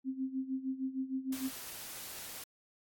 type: tone with tremolo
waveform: sine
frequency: 263.6 Hz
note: C4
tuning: 13 cents sharp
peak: -31 dBFS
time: 0.04-1.51 s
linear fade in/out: 50 ms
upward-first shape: sine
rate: 6.5 Hz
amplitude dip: 80%
type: noise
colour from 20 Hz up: white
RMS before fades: -45 dBFS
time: 1.32-2.44 s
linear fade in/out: 5 ms
effects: AAC 64 kbps